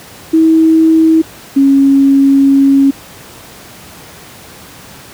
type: tone pair in turn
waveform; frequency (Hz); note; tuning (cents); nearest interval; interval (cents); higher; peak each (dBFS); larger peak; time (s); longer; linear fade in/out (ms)
sine; 321.6 / 274.8; E4 / C#4; -43 / -15; minor third; 272; first; -4; neither; 0.33-1.22 / 1.56-2.91; second; 10
effects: pink hiss -34 dBFS RMS until 5.13 s + high-pass 80 Hz 12 dB/octave